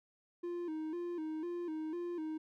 triangle tone with vibrato, 330.4 Hz, E4, 4 cents sharp, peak -35 dBFS, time 0.43-2.38 s, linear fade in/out 10 ms, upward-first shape square, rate 2 Hz, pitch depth 93 cents each way, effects none

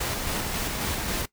pink noise with tremolo, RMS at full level -28 dBFS, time 0-1.26 s, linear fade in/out 10 ms, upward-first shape square, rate 3.7 Hz, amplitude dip 25%, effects noise-tail reverb RT60 0.1 s tail -19 dB re dry

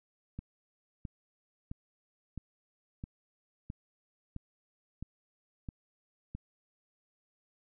click train, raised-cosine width 5 ms, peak -27 dBFS, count 10, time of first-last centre 0.39-6.35 s, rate 1.51 Hz, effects none

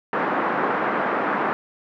white band-pass noise, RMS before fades -23 dBFS, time 0.13-1.53 s, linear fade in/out 0 ms, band 190 to 1500 Hz, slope 24 dB/octave, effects none

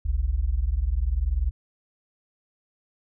sine tone pair together, 48.96 / 69.3 Hz, G1 / C#2, -1 / 0 cents, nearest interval tritone, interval 601 cents, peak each -24 dBFS, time 0.05-1.51 s, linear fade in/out 10 ms, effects none

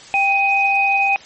sine tone pair together, 789 / 2505 Hz, G5 / D#7, +11 / +11 cents, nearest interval octave + minor sixth, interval 2000 cents, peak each -17 / -15 dBFS, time 0.14-1.16 s, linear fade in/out 0 ms, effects white hiss -40 dBFS RMS until 1.25 s + MP3 32 kbps

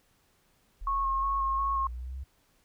sine exponential sweep, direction up, 38.65 to 68.1 Hz, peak -35 dBFS, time 0.81-2.24 s, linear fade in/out 10 ms
sine tone with vibrato, 1088 Hz, C#6, 33 cents flat, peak -26 dBFS, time 0.87-1.87 s, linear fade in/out 2 ms, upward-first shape square, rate 2.8 Hz, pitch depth 16 cents each way
effects pink hiss -68 dBFS RMS until 2.64 s

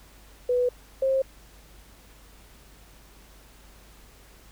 sine tone pair in turn, 493.9 / 532.8 Hz, B4 / C5, 0 / +31 cents, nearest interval minor second, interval 131 cents, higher second, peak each -20 dBFS, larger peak neither, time 0.49-0.69 / 1.02-1.22 s, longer neither, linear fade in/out 5 ms, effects added 50 Hz sine -52 dBFS peak until 4.51 s + pink hiss -54 dBFS RMS until 4.51 s

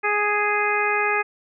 harmonic tone, 415.4 Hz, G#4, in tune, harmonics 1 / 2 / 3 / 4 / 5 / 6, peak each -26 / -26 / -26 / -26 / -26 / -26 dBFS, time 0.03-1.23 s, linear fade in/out 20 ms, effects none

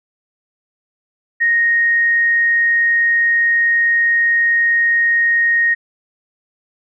sine tone, 1864.7 Hz, A#6, in tune, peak -11 dBFS, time 1.4-5.75 s, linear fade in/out 20 ms, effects none

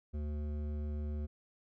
sine tone with hard clipping, 74.4 Hz, D2, 23 cents sharp, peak -37 dBFS, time 0.13-1.27 s, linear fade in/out 20 ms, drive 12 dB, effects none

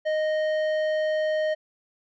triangle tone with tanh clipping, 620 Hz, D#5, 6 cents flat, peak -24 dBFS, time 0.05-1.55 s, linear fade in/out 20 ms, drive 15 dB, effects none

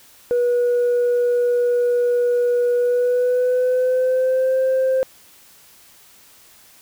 sine tone with pitch glide, 485.4 to 523.3 Hz, B4 to C5, -30 to 0 cents, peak -13 dBFS, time 0.31-5.03 s, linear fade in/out 0 ms, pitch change +130 cents, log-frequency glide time 2.74-4.59 s, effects tanh soft clip ceiling -13 dBFS + white hiss -49 dBFS RMS until 6.81 s

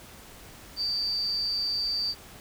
sine tone with amplitude modulation, 4659 Hz, D8, 15 cents flat, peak -23 dBFS, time 0.76-2.15 s, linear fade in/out 50 ms, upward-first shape sine, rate 204 Hz, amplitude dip 65%, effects added 50 Hz sine -58 dBFS peak until 2.4 s + pink hiss -48 dBFS RMS until 2.4 s

